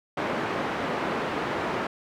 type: band-pass noise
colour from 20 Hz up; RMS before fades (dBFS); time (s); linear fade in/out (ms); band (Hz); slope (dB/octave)
pink; -29; 0.17-1.87; 5; 230 to 1800; 12
effects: none